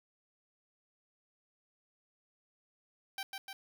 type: tone with echo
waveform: 10% pulse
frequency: 780 Hz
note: G5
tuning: 9 cents flat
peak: -29 dBFS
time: 3.18-3.23 s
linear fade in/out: 2 ms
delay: 150 ms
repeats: 2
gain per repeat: -3 dB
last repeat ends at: 3.53 s
effects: none